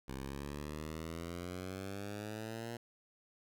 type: exponential sweep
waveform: 10% pulse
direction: up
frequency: 65.41 to 118.6 Hz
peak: -33 dBFS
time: 0.08-2.77 s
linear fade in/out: 5 ms
effects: none